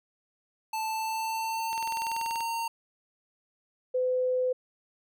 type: tone with pitch glide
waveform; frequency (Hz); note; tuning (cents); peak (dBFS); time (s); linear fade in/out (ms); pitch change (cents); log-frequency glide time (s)
square; 880 to 918.4; A5 to A#5; 0 to -26; -30; 0.73-2.68; 5; +74; 0.86-2.36
type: click train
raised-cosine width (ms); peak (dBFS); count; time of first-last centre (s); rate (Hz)
0.2; -23; 15; 1.73-2.406; 20.7
type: tone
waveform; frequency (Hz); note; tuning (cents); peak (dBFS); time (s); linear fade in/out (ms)
sine; 507; B4; +45; -24; 3.94-4.53; 10
effects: none